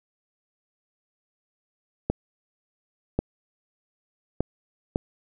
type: clicks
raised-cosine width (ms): 2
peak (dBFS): -9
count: 4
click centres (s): 2.1 / 3.19 / 4.406 / 4.959
effects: none